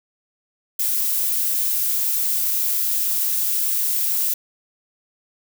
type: noise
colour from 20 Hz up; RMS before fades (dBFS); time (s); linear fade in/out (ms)
violet; -21; 0.79-4.34; 5
effects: none